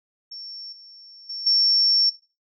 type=tone with level steps; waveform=sine; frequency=5450 Hz; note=F8; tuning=43 cents flat; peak=-34 / -43 / -29 / -15 dBFS; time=0.31-2.1 s; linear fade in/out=10 ms; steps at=0.72 / 1.29 / 1.46 s; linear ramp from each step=10 ms; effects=noise-tail reverb RT60 0.3 s tail -17 dB re dry